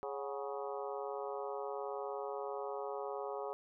harmonic tone with a mistuned harmonic, 138.59 Hz, C#3, in tune, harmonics 3 / 4 / 5 / 6 / 7 / 8 / 9, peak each -42 / -44 / -46 / -48 / -49 / -50 / -51 dBFS, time 0.03-3.53 s, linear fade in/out 0 ms, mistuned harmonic 5, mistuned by +96 cents, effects none

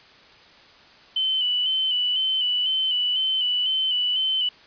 sine tone with vibrato, 3018 Hz, F#7, 34 cents sharp, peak -20 dBFS, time 1.16-4.49 s, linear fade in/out 5 ms, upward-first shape square, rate 2 Hz, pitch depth 30 cents each way, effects white hiss -50 dBFS RMS until 4.66 s + resampled to 11025 Hz

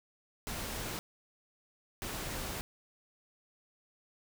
pink noise bursts at uneven times, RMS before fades -39 dBFS, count 2, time 0.47-0.99 / 2.02-2.61 s, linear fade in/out 0 ms, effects none

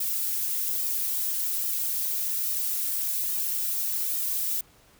violet noise with flanger, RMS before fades -28 dBFS, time 0-4.61 s, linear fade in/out 5 ms, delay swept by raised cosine 1.6 to 4.4 ms, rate 1.2 Hz, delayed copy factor +0.9, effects pink hiss -58 dBFS RMS until 4.99 s

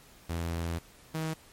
sawtooth tone pair in turn, 84 / 158.96 Hz, E2 / D#3, +33 / +37 cents, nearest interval major seventh, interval 1104 cents, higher second, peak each -27 dBFS, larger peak neither, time 0.29-0.79 / 1.14-1.34 s, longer first, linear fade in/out 10 ms, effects pink hiss -56 dBFS RMS until 1.52 s + MP3 64 kbps

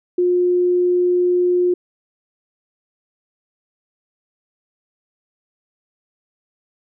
sine tone, 357.1 Hz, F4, 39 cents sharp, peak -13 dBFS, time 0.18-1.74 s, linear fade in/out 5 ms, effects none

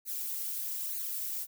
violet noise with flanger, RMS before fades -36 dBFS, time 0.05-1.47 s, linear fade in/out 50 ms, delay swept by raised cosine 0.45 to 3.95 ms, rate 1.1 Hz, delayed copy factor +0.75, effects none

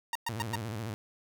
sawtooth tone bursts, 929 Hz, A#5, 6 cents flat, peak -26 dBFS, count 4, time 0.13-0.556 s, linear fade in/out 2 ms, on 24 ms, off 110 ms
sawtooth tone with vibrato, 110 Hz, A2, in tune, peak -31 dBFS, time 0.29-0.94 s, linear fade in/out 0 ms, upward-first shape square, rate 14 Hz, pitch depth 110 cents each way
effects none

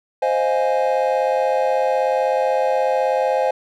triangle chord, F minor seventh, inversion second, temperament equal, 523.3 / 622.3 / 698.5 / 830.6 Hz, C5 / Eb5 / F5 / Ab5, 0 / 0 / 0 / 0 cents, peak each -17 / -21 / -23 / -20 dBFS, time 0.22-3.51 s, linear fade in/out 5 ms, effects none

